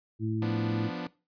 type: harmonic tone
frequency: 110 Hz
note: A2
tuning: in tune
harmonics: 1 / 2 / 3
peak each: -30 / -34 / -33 dBFS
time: 0.19-0.91 s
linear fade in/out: 50 ms
type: chord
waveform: sawtooth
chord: B diminished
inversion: second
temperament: equal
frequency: 174.61 / 246.9 / 293.7 Hz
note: F3 / B3 / D4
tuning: 0 / 0 / 0 cents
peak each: -34 dBFS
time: 0.42-1.07 s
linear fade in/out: 2 ms
effects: noise-tail reverb RT60 0.3 s tail -20 dB re dry + resampled to 11025 Hz